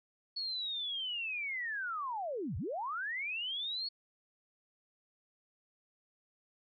sine linear two-way sweep, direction down then up, 4411 to 67.4 to 4411 Hz, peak -35 dBFS, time 0.36-3.89 s, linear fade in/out 10 ms, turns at 2.57 s, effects none

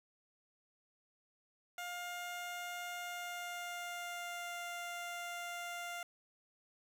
15% pulse tone with pitch glide, 707 to 698.1 Hz, F5 to F5, +21 to -1 cents, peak -35 dBFS, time 1.78-6.03 s, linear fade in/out 2 ms, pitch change -22 cents, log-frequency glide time 3.02-4.6 s, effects none

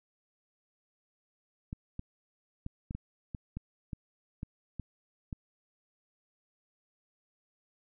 clicks, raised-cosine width 5 ms, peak -25 dBFS, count 11, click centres 1.729 / 1.994 / 2.664 / 2.909 / 2.95 / 3.348 / 3.57 / 3.932 / 4.431 / 4.797 / 5.328 s, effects none

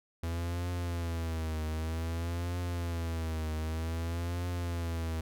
45% pulse tone with vibrato, 83.1 Hz, E2, 15 cents sharp, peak -32 dBFS, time 0.23-5.21 s, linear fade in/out 5 ms, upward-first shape triangle, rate 0.53 Hz, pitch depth 110 cents each way, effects none

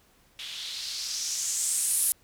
violet noise with low-pass filter sweep, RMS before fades -30 dBFS, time 0.39-2.12 s, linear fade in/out 0 ms, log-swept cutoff 3100 to 11000 Hz, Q 3.2, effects pink hiss -62 dBFS RMS until 2.23 s

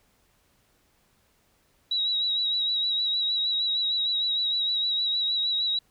sine tone with vibrato, 3870 Hz, B7, 36 cents flat, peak -23 dBFS, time 1.91-5.79 s, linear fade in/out 5 ms, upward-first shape sine, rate 6.5 Hz, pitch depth 37 cents each way, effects pink hiss -66 dBFS RMS until 5.9 s

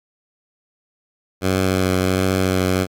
10% pulse tone with vibrato, 93.5 Hz, F#2, 19 cents sharp, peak -8 dBFS, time 1.41-2.87 s, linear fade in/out 50 ms, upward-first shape triangle, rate 1.4 Hz, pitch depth 20 cents each way, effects AAC 64 kbps

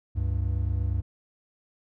triangle tone pair together, 69.46 / 98 Hz, C#2 / G2, +4 / 0 cents, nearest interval tritone, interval 596 cents, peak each -25 / -25 dBFS, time 0.15-1.02 s, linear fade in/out 20 ms, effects none

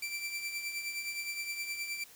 sawtooth tone with tremolo, 2343 Hz, D7, 5 cents flat, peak -30 dBFS, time 0.02-2.04 s, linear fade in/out 5 ms, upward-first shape triangle, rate 9.6 Hz, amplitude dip 60%, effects white hiss -56 dBFS RMS until 2.15 s

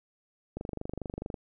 click train, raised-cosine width 2 ms, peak -22 dBFS, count 20, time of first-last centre 0.57-1.342 s, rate 24.6 Hz, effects none

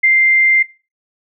sine tone, 2093 Hz, C7, in tune, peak -8 dBFS, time 0.03-0.63 s, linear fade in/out 10 ms, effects noise-tail reverb RT60 0.3 s tail -19 dB re dry

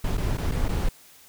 brown noise with dropouts, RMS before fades -24 dBFS, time 0.04-0.89 s, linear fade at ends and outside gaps 5 ms, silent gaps 0.171-0.178 / 0.373-0.38 / 0.514-0.518 / 0.683-0.689 s, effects white hiss -52 dBFS RMS until 1.28 s

